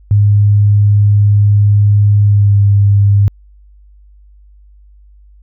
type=tone with pitch glide; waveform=sine; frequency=102.9 to 100.9 Hz; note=G#2 to G#2; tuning=-16 to -49 cents; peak=-5 dBFS; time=0.11-3.28 s; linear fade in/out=0 ms; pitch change=-33 cents; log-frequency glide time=2.23-2.6 s; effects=added 50 Hz sine -39 dBFS peak until 5.42 s